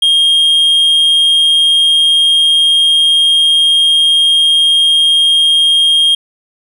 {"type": "tone", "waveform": "triangle", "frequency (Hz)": 3231, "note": "G#7", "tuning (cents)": -48, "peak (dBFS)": -5, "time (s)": [0.02, 6.15], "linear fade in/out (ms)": 5, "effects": []}